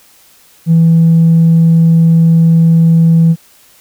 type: tone with tanh clipping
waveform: triangle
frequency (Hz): 164.81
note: E3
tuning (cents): 0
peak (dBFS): -4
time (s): 0.66-3.36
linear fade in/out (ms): 50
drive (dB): 5
effects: white hiss -45 dBFS RMS until 3.8 s